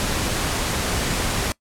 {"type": "noise", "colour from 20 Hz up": "pink", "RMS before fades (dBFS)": -23, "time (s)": [0, 1.52], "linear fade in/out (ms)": 0, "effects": ["noise-tail reverb RT60 0.1 s tail -22 dB re dry", "low-pass 11000 Hz 12 dB/octave"]}